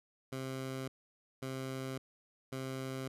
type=tone bursts; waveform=15% pulse; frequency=132.1 Hz; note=C3; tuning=17 cents sharp; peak=-32 dBFS; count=3; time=0.32-3.08 s; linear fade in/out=5 ms; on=560 ms; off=540 ms; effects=resampled to 32000 Hz